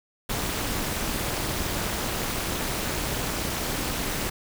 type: noise with amplitude modulation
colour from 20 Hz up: pink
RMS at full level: -25 dBFS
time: 0.29-4.3 s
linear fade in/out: 10 ms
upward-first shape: sine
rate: 261 Hz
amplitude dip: 80%
effects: none